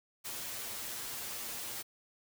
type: noise with comb filter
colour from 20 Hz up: white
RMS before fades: -41 dBFS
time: 0.24-1.83 s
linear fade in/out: 20 ms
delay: 8.6 ms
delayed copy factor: +0.75
effects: none